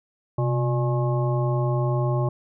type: harmonic tone with a mistuned harmonic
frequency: 119.9 Hz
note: A#2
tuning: 49 cents sharp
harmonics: 1 / 3 / 5 / 7 / 9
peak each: -21 / -29 / -30 / -34 / -34 dBFS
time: 0.38-2.29 s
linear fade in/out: 5 ms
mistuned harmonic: 1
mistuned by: +130 cents
effects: none